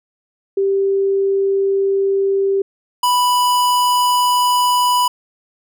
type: tone pair in turn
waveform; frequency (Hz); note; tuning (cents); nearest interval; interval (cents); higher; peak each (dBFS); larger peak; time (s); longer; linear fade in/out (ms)
sine / square; 392 / 987.8; G4 / B5; 0 / 0; octave + major third; 1600; second; -13; neither; 0.57-2.62 / 3.03-5.08; neither; 5
effects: none